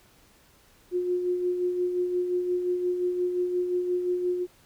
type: tone with tremolo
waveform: sine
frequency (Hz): 358.6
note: F4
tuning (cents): +46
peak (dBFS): -22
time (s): 0.91-4.47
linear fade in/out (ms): 50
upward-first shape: sine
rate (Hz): 5.7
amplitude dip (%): 45
effects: pink hiss -59 dBFS RMS until 4.65 s